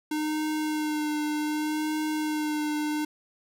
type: tone with vibrato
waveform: square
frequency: 304.6 Hz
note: D#4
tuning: 37 cents flat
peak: -27 dBFS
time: 0.11-3.05 s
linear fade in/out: 5 ms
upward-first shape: sine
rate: 0.66 Hz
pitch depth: 21 cents each way
effects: none